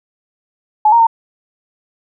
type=tone with pitch steps; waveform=sine; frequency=853 / 932 / 913 Hz; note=G#5 / A#5 / A#5; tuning=+46 / -1 / -36 cents; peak=-6 dBFS; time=0.85-1.069 s; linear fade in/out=5 ms; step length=73 ms; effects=none